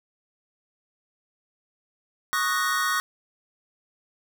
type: chord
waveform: square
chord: D# minor seventh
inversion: third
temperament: equal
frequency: 1108.7 / 1244.5 / 1480 / 1864.7 Hz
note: C#6 / D#6 / F#6 / A#6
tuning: 0 / 0 / 0 / 0 cents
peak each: -29 dBFS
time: 2.33-3 s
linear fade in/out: 0 ms
effects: none